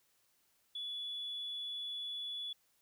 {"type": "tone", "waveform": "sine", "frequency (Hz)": 3423, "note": "A7", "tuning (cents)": -48, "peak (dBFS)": -38, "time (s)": [0.75, 2.53], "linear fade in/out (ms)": 5, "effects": ["tanh soft clip ceiling -34 dBFS", "white hiss -74 dBFS RMS until 2.81 s"]}